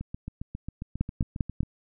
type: two click trains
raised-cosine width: 5 ms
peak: -22 / -12 dBFS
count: 13 / 4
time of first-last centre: 0.01-1.632 / 1.01-1.606 s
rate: 7.4 / 5.03 Hz
effects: none